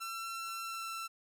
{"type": "tone with pitch glide", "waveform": "sawtooth", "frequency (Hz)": [1349, 1339.7], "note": ["E6", "E6"], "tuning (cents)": [40, 28], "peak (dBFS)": -35, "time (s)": [0, 1.08], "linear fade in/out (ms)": 20, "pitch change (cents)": -12, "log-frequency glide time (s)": [0.62, 0.9], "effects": []}